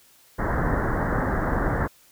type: low-pass noise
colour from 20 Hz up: pink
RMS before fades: -24 dBFS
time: 0.38-1.88 s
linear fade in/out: 20 ms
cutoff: 1900 Hz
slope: 96 dB/octave
effects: white hiss -56 dBFS RMS until 2.11 s